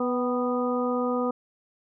harmonic tone with a mistuned harmonic, 246.9 Hz, B3, in tune, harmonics 1 / 2 / 3 / 4 / 5, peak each -27 / -27 / -35 / -36 / -32 dBFS, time 0-1.31 s, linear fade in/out 5 ms, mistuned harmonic 3, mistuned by +38 cents, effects none

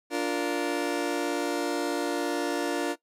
30% pulse chord, Bb major, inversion first, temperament just, 291.4 / 349.6 / 466.2 Hz, D4 / F4 / Bb4, -13 / +2 / 0 cents, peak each -27 / -28 / -30 dBFS, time 0.1-2.96 s, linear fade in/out 50 ms, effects noise-tail reverb RT60 0.1 s tail -18 dB re dry + low-pass 12000 Hz 12 dB/octave

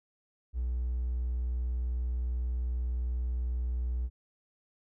triangle tone with hard clipping, 61.3 Hz, B1, 12 cents flat, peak -29 dBFS, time 0.53-4.1 s, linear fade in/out 50 ms, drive 3 dB, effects none

